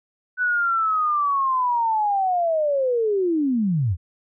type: linear sweep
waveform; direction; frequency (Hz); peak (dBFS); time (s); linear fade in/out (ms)
sine; down; 1500 to 76.1; -18; 0.37-3.97; 50
effects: none